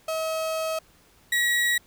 35% pulse tone pair in turn, 640 / 1914.2 Hz, D#5 / A#6, +49 / +45 cents, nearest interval octave + perfect fifth, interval 1896 cents, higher second, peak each -24 / -19 dBFS, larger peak second, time 0.08-0.79 / 1.32-1.78 s, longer first, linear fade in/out 5 ms, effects pink hiss -58 dBFS RMS until 1.86 s

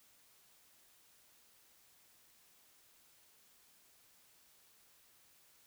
silence, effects white hiss -67 dBFS RMS until 5.66 s

